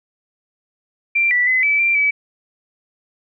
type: tone with pitch steps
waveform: sine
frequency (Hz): 2362 / 1964 / 2030 / 2305 / 2364 / 2290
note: D7 / B6 / B6 / D7 / D7 / D7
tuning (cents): +9 / -10 / +47 / -33 / +11 / -44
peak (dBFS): -13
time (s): 1.15-2.11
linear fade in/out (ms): 10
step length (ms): 160
effects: none